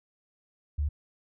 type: tone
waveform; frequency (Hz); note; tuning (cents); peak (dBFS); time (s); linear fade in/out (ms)
sine; 73.42; D2; 0; -25; 0.78-0.89; 10
effects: none